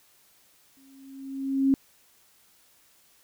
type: tone with exponential growth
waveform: sine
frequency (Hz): 270.6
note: C#4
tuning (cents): -42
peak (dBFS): -16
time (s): 0.77-1.74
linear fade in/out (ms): 0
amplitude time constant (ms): 210
effects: white hiss -61 dBFS RMS until 3.23 s

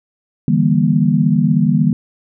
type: chord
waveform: sine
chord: E half-diminished seventh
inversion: third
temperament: just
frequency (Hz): 148.33 / 164.81 / 197.78 / 237.3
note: D3 / E3 / G3 / Bb3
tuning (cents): +18 / 0 / +16 / +31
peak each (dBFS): -16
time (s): 0.48-1.93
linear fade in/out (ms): 2
effects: none

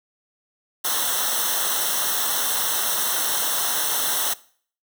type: noise with comb filter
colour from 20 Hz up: white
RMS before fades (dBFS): -23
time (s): 0.84-4.34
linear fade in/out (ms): 10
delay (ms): 0.42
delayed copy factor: -0.9
effects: noise-tail reverb RT60 0.5 s tail -20 dB re dry

